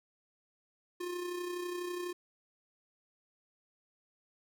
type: tone with amplitude modulation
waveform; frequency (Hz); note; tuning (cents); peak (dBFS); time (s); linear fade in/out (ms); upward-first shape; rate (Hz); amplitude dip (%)
square; 354.6; F4; +26; -35; 1-2.13; 10; sine; 32.1; 45
effects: none